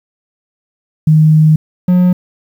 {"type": "tone pair in turn", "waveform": ["sine", "triangle"], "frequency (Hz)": [155.56, 180.19], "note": ["D#3", "F#3"], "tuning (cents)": [0, -46], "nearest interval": "minor third", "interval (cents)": 254, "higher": "second", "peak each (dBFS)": -4, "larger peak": "neither", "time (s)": [[1.07, 1.56], [1.88, 2.13]], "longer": "first", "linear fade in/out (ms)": 5, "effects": ["7-bit"]}